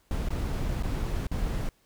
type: noise with dropouts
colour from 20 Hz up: brown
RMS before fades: -29 dBFS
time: 0.11-1.69 s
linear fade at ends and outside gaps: 1 ms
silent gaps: 0.287-0.304 / 0.826-0.833 / 1.269-1.315 s
effects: pink hiss -66 dBFS RMS until 1.85 s